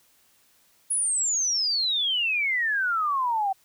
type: exponential sweep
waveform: sine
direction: down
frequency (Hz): 10550 to 755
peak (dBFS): -22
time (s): 0.9-3.53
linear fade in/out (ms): 10
effects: white hiss -62 dBFS RMS until 3.64 s